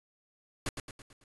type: noise with echo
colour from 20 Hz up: pink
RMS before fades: -33 dBFS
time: 0.66-0.69 s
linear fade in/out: 2 ms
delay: 110 ms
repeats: 5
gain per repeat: -6 dB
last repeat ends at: 1.24 s
effects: resampled to 24000 Hz